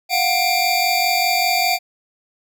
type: tone cluster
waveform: square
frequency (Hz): 703 / 748 / 2381 / 4616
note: F5 / F#5 / D7 / D8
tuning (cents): +11 / +19 / +23 / -31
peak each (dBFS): -22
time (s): 0.09-1.79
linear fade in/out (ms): 50
effects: none